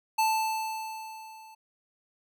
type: tone with level ramp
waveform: square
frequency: 880 Hz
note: A5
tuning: in tune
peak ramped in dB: -22 to -49 dBFS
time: 0.18-1.55 s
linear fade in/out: 10 ms
effects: none